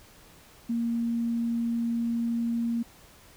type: tone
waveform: sine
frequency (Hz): 233.1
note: A#3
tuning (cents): 0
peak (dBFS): -25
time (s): 0.69-2.83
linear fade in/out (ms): 10
effects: pink hiss -54 dBFS RMS until 3.36 s